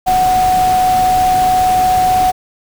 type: tone in noise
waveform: sine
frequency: 740 Hz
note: F#5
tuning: in tune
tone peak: -9 dBFS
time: 0.06-2.32 s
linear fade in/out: 20 ms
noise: pink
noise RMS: -23 dBFS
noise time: 0.06-2.32 s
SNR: +11 dB
effects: none